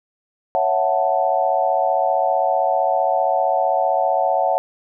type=chord; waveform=sine; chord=F# minor seventh; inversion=second; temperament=equal with one note detuned; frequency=554.4 / 664.6 / 740 / 880 Hz; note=C#5 / E5 / F#5 / A5; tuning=0 / +14 / 0 / 0 cents; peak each=-22 / -21 / -19 / -23 dBFS; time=0.55-4.58 s; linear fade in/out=0 ms; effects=none